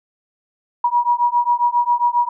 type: beating tone pair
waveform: sine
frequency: 958 / 965.4 Hz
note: A#5 / B5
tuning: +47 / -40 cents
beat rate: 7.4 Hz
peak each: -17 dBFS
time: 0.84-2.29 s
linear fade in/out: 5 ms
effects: none